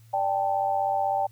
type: chord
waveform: sine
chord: D suspended fourth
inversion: none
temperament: equal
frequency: 587.3 / 784 / 880 Hz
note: D5 / G5 / A5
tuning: 0 / 0 / 0 cents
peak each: -30 / -24 / -30 dBFS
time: 0.13-1.27 s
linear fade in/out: 10 ms
effects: added 112 Hz sine -50 dBFS peak until 1.31 s + white hiss -63 dBFS RMS until 1.31 s